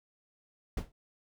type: noise with exponential decay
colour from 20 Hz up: brown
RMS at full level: -28 dBFS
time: 0.77-0.92 s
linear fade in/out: 5 ms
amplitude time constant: 31 ms
effects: none